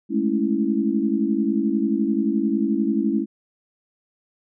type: chord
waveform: sine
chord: A major seventh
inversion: third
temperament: equal with one note detuned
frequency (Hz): 208.6 / 220 / 277.2 / 329.6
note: G#3 / A3 / C#4 / E4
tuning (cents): +8 / 0 / 0 / 0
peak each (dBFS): -24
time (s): 0.09-3.26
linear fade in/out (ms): 50
effects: none